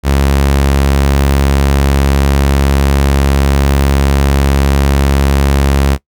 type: tone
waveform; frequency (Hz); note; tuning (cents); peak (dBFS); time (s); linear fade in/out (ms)
sawtooth; 69.2; C#2; -2; -4; 0.03-5.98; 50
effects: noise-tail reverb RT60 0.1 s tail -20 dB re dry